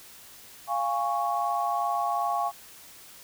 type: chord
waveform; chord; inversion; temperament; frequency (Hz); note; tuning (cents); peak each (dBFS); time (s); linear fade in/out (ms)
sine; Db major; first; equal with one note detuned; 698.5 / 821.1 / 1108.7; F5 / Ab5 / Db6; 0 / -20 / 0; -29; 0.67-2.52; 50
effects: white hiss -49 dBFS RMS until 3.23 s